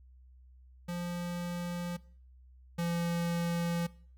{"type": "tone pair in turn", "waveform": "square", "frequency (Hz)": [174.61, 170.72], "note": ["F3", "F3"], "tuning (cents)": [0, -39], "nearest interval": "unison", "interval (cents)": 39, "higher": "first", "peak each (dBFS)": [-35, -31], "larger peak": "second", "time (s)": [[0.88, 1.97], [2.78, 3.87]], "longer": "neither", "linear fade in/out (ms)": 10, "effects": ["noise-tail reverb RT60 0.5 s tail -21 dB re dry", "added 63 Hz sine -54 dBFS peak until 4.17 s"]}